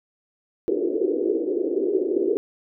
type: band-pass noise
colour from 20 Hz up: pink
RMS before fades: -23 dBFS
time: 0.68-2.37 s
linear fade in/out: 0 ms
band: 330 to 440 Hz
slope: 48 dB/octave
effects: none